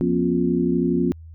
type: tone cluster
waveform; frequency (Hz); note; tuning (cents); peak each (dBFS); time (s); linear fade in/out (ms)
sine; 174.7 / 239.3 / 271.2 / 352.8; F3 / A#3 / C#4 / F4; +1 / +46 / -38 / +18; -23; 0.01-1.12; 0
effects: added 81 Hz sine -38 dBFS peak until 1.34 s